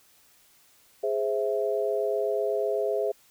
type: chord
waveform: sine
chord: Ab augmented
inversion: none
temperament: equal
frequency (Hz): 415.3 / 523.3 / 659.3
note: Ab4 / C5 / E5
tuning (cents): 0 / 0 / 0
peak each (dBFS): -27 / -30 / -29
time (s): 1.03-3.12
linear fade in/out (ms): 10
effects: white hiss -60 dBFS RMS until 3.3 s